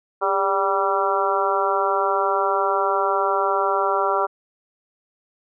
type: harmonic tone with a mistuned harmonic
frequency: 194.3 Hz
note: G3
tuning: 15 cents flat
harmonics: 2 / 3 / 4 / 5 / 6 / 7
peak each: -25 / -25 / -25 / -25 / -25 / -25 dBFS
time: 0.21-4.27 s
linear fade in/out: 20 ms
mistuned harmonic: 2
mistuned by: +53 cents
effects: none